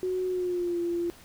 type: tone with pitch glide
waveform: sine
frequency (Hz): 369 to 344.3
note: F#4 to F4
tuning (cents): -5 to -25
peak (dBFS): -26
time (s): 0.03-1.1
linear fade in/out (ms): 0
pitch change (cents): -120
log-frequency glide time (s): 0.27-0.79
effects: pink hiss -52 dBFS RMS until 1.24 s